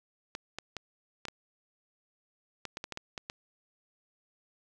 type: clicks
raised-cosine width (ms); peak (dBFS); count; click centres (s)
0.2; -20; 12; 0.351 / 0.586 / 0.767 / 1.253 / 1.284 / 2.653 / 2.771 / 2.841 / 2.923 / 2.974 / 3.178 / 3.299
effects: none